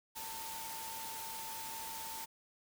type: tone in noise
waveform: sine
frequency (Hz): 897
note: A5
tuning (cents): +33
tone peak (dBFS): -46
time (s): 0.15-2.26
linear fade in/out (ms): 20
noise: white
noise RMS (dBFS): -45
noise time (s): 0.15-2.26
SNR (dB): -4
effects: none